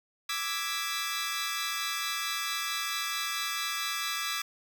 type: chord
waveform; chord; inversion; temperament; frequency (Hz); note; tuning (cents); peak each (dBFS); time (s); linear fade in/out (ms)
15% pulse; E dominant seventh; third; equal; 1174.7 / 1318.5 / 1661.2 / 1975.5; D6 / E6 / G#6 / B6; 0 / 0 / 0 / 0; -29 / -31 / -30 / -31; 0.29-4.42; 5
effects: none